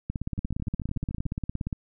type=two click trains; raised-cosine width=5 ms; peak=-17 / -22 dBFS; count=29 / 13; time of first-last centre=0.1-1.728 / 0.38-1.256 s; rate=17.2 / 13.7 Hz; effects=none